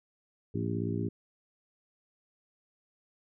harmonic tone with a mistuned harmonic, 57.1 Hz, A#1, 35 cents flat, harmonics 2 / 3 / 4 / 5 / 6 / 7, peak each -34 / -36 / -37 / -38 / -39 / -39 dBFS, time 0.54-1.09 s, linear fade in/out 10 ms, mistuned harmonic 2, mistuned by -110 cents, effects none

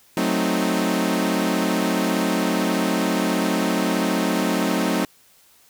sawtooth chord, F# diminished seventh, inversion none, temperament equal, 185 / 220 / 261.6 / 311.1 Hz, F#3 / A3 / C4 / Eb4, 0 / 0 / 0 / 0 cents, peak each -21 dBFS, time 0.17-5.05 s, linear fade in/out 2 ms, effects white hiss -55 dBFS RMS until 5.69 s

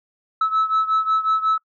sine beating tone pair, 1300 / 1305.5 Hz, E6 / E6, -24 / -17 cents, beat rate 5.5 Hz, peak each -17 / -20 dBFS, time 0.41-1.58 s, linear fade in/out 5 ms, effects noise-tail reverb RT60 0.1 s tail -23 dB re dry + tanh soft clip ceiling -13 dBFS

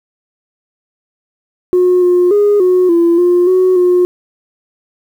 sine tone with pitch steps, 361.8 / 356.8 / 411.7 / 365 / 339.7 / 353.8 / 370.1 / 358.6 Hz, F#4 / F4 / G#4 / F#4 / F4 / F4 / F#4 / F4, -39 / +37 / -15 / -24 / -48 / +23 / 0 / +46 cents, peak -5 dBFS, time 1.73-4.05 s, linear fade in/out 0 ms, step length 290 ms, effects tanh soft clip ceiling -4 dBFS + 7-bit

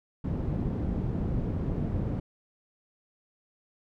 white low-pass noise, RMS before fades -30 dBFS, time 0.24-2.2 s, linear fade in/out 5 ms, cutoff 190 Hz, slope 12 dB/octave, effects none

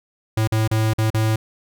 square tone with dropouts, 110 Hz, A2, in tune, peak -17 dBFS, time 0.37-1.36 s, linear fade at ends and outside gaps 5 ms, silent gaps 0.475-0.52 / 0.677-0.712 / 0.935-0.983 / 1.103-1.143 s, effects none

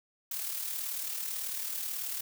blue noise with amplitude modulation, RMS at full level -34 dBFS, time 0.31-2.21 s, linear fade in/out 5 ms, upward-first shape sine, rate 38.2 Hz, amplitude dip 45%, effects none

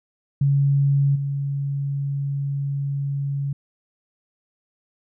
sine tone with level steps, 140 Hz, C#3, 18 cents sharp, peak -15 / -22 dBFS, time 0.41-3.53 s, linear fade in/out 5 ms, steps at 1.15 s, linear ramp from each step 10 ms, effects none

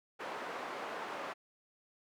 white band-pass noise, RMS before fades -42 dBFS, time 0.19-1.34 s, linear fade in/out 20 ms, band 360 to 1200 Hz, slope 12 dB/octave, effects none

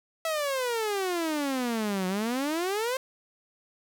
sawtooth exponential two-way sweep, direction down then up, 659.3 to 181.3 to 535 Hz, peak -23 dBFS, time 0.25-2.97 s, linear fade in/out 2 ms, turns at 2.07 s, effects none

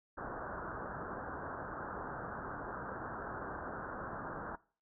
white low-pass noise, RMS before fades -43 dBFS, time 0.17-4.56 s, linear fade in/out 10 ms, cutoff 1600 Hz, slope 96 dB/octave, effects noise-tail reverb RT60 0.4 s tail -21 dB re dry

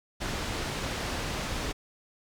pink low-pass noise, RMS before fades -33 dBFS, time 0.2-1.73 s, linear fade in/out 20 ms, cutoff 6300 Hz, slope 12 dB/octave, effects none

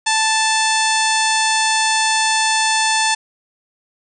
harmonic tone with a mistuned harmonic, 880 Hz, A5, in tune, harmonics 1 / 2 / 3 / 4 / 5 / 6 / 7 / 8 / 9 / 10, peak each -18 / -21 / -23 / -24 / -25 / -26 / -26 / -27 / -28 / -28 dBFS, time 0.06-3.15 s, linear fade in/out 10 ms, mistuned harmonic 9, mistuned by +57 cents, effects none

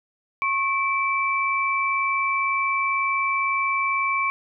sine tone pair together, 1091 / 2321 Hz, C#6 / D7, -28 / -21 cents, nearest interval octave + minor second, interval 1307 cents, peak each -23 dBFS, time 0.42-4.3 s, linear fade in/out 0 ms, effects none

